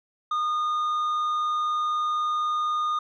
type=tone with tanh clipping; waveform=sine; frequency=1224 Hz; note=D#6; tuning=29 cents flat; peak=-24 dBFS; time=0.31-2.99 s; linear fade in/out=5 ms; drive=5 dB; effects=none